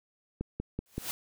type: click train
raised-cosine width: 3 ms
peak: -20 dBFS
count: 4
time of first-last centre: 0.41-0.98 s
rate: 5.26 Hz
type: noise with exponential growth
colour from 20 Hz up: white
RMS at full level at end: -32 dBFS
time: 0.86-1.11 s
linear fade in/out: 0 ms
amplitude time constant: 54 ms
effects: none